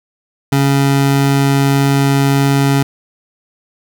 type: tone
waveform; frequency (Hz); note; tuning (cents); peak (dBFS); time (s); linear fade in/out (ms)
25% pulse; 138.59; C#3; 0; -6; 0.52-2.83; 5
effects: none